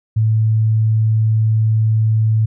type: tone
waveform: sine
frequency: 110 Hz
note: A2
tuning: in tune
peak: -11 dBFS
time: 0.16-2.46 s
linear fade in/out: 10 ms
effects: none